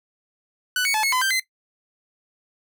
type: tone with pitch steps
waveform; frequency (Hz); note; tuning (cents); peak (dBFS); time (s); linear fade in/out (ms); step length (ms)
sawtooth; 1491 / 2228 / 864 / 2185 / 1015 / 1568 / 2055; F#6 / C#7 / A5 / C#7 / B5 / G6 / C7; +13 / +8 / -32 / -26 / +47 / 0 / -32; -16; 0.76-1.397; 2; 91
effects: noise-tail reverb RT60 0.1 s tail -17 dB re dry